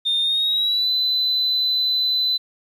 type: tone with pitch glide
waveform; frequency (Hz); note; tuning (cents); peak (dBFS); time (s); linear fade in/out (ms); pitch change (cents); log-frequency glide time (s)
sine; 3639 to 4014; A#7 to B7; -42 to +27; -16; 0.05-2.38; 20; +169; 0.21-0.9
effects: tanh soft clip ceiling -14 dBFS + 9-bit